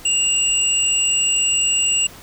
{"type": "tone pair together", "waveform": "sine", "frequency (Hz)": [2794, 7816], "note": ["F7", "B8"], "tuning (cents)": [0, -19], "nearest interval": "octave + tritone", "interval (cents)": 1781, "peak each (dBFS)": -18, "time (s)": [0.05, 2.07], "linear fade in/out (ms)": 5, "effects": ["pink hiss -41 dBFS RMS until 2.22 s"]}